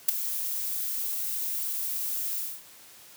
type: noise with ADSR envelope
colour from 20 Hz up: violet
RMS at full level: -17 dBFS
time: 0.08-2.63 s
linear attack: 10 ms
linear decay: 8 ms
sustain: -14 dB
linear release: 250 ms
effects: white hiss -51 dBFS RMS until 3.16 s + high-pass 80 Hz 12 dB/octave